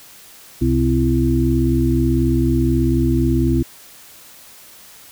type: harmonic tone with a mistuned harmonic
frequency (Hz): 64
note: C2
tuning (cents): -38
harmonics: 1 / 2 / 4 / 5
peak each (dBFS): -19 / -19 / -19 / -19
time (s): 0.61-3.63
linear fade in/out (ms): 10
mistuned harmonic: 5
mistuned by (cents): +76
effects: white hiss -43 dBFS RMS until 5.11 s